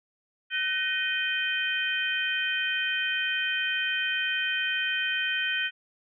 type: tone cluster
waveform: sine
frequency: 1513 / 1866 / 2482 / 3109 Hz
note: F#6 / A#6 / D#7 / G7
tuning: +38 / +1 / -5 / -15 cents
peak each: -30 / -32 / -31 / -31 dBFS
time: 0.5-5.71 s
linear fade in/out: 50 ms
effects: none